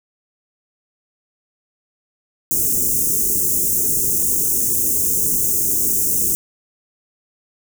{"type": "band-stop noise", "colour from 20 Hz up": "white", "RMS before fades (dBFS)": -18, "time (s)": [2.51, 6.35], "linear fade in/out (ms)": 0, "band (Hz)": [450, 6300], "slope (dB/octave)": 48, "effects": []}